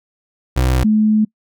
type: tone pair in turn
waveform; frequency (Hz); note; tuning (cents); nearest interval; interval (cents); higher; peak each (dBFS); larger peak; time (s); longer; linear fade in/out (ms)
30% pulse / sine; 63.9 / 214.9; C2 / A3; -40 / -41; octave + major sixth; 2099; second; -10; neither; 0.56-0.84 / 0.84-1.25; second; 10
effects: noise-tail reverb RT60 0.1 s tail -25 dB re dry